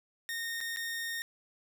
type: tone with dropouts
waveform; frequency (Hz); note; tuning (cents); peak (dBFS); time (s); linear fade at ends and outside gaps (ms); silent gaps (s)
sawtooth; 1843; A#6; -20; -31; 0.29-1.22; 0; 0.605-0.611 / 0.762-0.77
effects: none